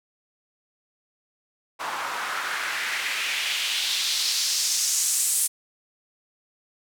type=noise with band-pass filter sweep; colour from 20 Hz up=white; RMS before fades=-26 dBFS; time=1.79-5.48 s; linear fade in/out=20 ms; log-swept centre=950 to 9300 Hz; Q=2; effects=none